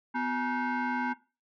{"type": "tone with frequency modulation", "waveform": "sine", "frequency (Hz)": 350.1, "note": "F4", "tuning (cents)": 4, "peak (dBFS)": -26, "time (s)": [0.14, 1.14], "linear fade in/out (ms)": 20, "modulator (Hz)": 600, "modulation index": 2.2, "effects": ["noise-tail reverb RT60 0.3 s tail -18 dB re dry", "tanh soft clip ceiling -25 dBFS"]}